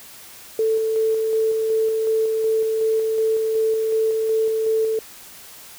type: tone with tremolo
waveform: sine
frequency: 442.3 Hz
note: A4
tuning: 9 cents sharp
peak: -16 dBFS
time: 0.59-4.99 s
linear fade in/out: 2 ms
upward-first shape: square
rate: 2.7 Hz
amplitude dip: 25%
effects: white hiss -42 dBFS RMS until 5.78 s